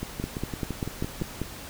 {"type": "two click trains", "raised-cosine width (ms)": 3, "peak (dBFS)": [-15, -18], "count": [7, 8], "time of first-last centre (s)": [[0.24, 1.416], [0.03, 1.214]], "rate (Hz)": [5.1, 5.91], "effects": ["pink hiss -41 dBFS RMS until 1.69 s"]}